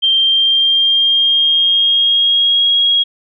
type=tone with pitch glide; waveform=sine; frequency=3162 to 3292 Hz; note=G7 to G#7; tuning=+14 to -16 cents; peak=-9 dBFS; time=0.02-3.04 s; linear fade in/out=20 ms; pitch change=+70 cents; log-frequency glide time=0.13-2.69 s; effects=none